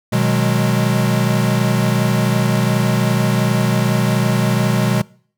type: chord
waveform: square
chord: G# minor seventh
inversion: first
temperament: equal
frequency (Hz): 123.47 / 155.56 / 185 / 207.7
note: B2 / D#3 / F#3 / G#3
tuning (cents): 0 / 0 / 0 / 0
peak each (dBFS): -18 / -22 / -21 / -20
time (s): 0.12-5.02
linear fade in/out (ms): 10
effects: noise-tail reverb RT60 0.5 s tail -23 dB re dry